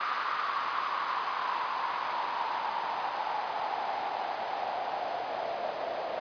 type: noise with band-pass filter sweep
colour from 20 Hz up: white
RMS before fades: -33 dBFS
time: 0-6.2 s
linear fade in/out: 10 ms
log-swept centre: 1200 to 640 Hz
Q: 5.4
effects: resampled to 11025 Hz